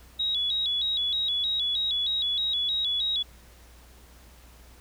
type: tone with vibrato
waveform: sine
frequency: 3598 Hz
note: A7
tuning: 38 cents sharp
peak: -24 dBFS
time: 0.19-3.23 s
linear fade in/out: 10 ms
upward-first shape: square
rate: 3.2 Hz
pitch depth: 98 cents each way
effects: added 60 Hz sine -51 dBFS peak until 4.8 s + pink hiss -55 dBFS RMS until 4.8 s